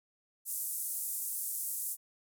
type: band-pass noise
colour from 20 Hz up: white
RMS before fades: -37 dBFS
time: 0.45-1.97 s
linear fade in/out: 50 ms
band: 8300 to 14000 Hz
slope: 24 dB/octave
effects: none